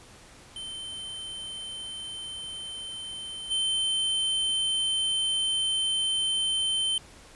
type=tone with level steps; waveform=square; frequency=3092 Hz; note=G7; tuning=24 cents flat; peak=-36 / -25 dBFS; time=0.56-6.98 s; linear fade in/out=2 ms; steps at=3.5 s; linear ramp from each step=20 ms; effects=pink hiss -51 dBFS RMS until 7.35 s + resampled to 24000 Hz